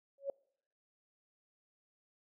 sine tone with exponential growth, 554.4 Hz, C#5, in tune, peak -30 dBFS, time 0.18-0.3 s, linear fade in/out 2 ms, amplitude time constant 26 ms, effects noise-tail reverb RT60 0.7 s tail -26 dB re dry

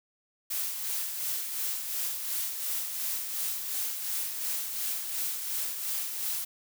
blue noise with tremolo, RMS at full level -31 dBFS, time 0.5-6.45 s, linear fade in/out 10 ms, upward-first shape sine, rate 2.8 Hz, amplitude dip 45%, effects none

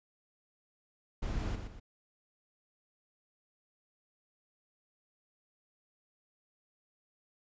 brown noise with echo, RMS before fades -35 dBFS, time 1.22-1.56 s, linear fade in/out 10 ms, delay 120 ms, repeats 2, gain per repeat -7 dB, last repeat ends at 1.8 s, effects resampled to 16000 Hz

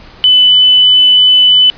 sine tone, 3001 Hz, F#7, 24 cents sharp, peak -3 dBFS, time 0.24-1.7 s, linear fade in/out 0 ms, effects pink hiss -36 dBFS RMS until 1.77 s + resampled to 11025 Hz

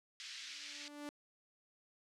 white band-pass noise, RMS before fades -49 dBFS, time 0.2-0.88 s, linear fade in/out 0 ms, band 1800 to 5500 Hz, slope 24 dB/octave
sawtooth tone with exponential growth, 292.6 Hz, D4, 6 cents flat, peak -38 dBFS, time 0.4-1.09 s, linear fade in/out 0 ms, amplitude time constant 150 ms
effects low-pass 11000 Hz 12 dB/octave

